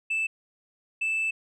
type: tone bursts at uneven times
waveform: sine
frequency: 2637 Hz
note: E7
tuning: in tune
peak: -22 dBFS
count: 2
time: 0.1-0.27 / 1.01-1.31 s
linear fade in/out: 10 ms
effects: tanh soft clip ceiling -23 dBFS